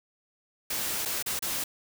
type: noise with dropouts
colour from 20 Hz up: white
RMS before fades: -31 dBFS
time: 0.7-1.64 s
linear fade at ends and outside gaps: 5 ms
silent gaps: 1.052-1.056 / 1.226-1.261 / 1.392-1.423 s
effects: none